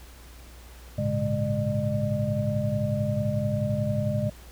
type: tone cluster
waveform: sine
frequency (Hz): 105.2 / 116.5 / 141.1 / 206.7 / 603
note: G#2 / A#2 / C#3 / G#3 / D5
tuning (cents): +23 / -1 / +31 / -8 / +46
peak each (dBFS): -30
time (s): 0.98-4.3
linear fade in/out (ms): 5
effects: added 60 Hz sine -45 dBFS peak until 4.51 s + pink hiss -51 dBFS RMS until 4.51 s